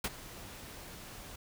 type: noise with ADSR envelope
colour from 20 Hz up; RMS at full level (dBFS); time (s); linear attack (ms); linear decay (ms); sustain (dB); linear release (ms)
pink; -31; 0.04-1.36; 5; 41; -17; 7
effects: none